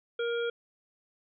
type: harmonic tone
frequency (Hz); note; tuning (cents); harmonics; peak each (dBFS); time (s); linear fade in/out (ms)
470; A#4; +14; 1 / 3 / 5 / 7; -29 / -36 / -47 / -41; 0.19-0.5; 5
effects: none